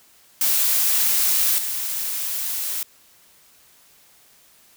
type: noise with level steps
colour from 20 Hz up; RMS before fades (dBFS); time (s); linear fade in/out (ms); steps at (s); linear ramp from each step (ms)
blue; -19 / -26; 0.41-2.83; 2; 1.58; 5
effects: white hiss -54 dBFS RMS until 4.76 s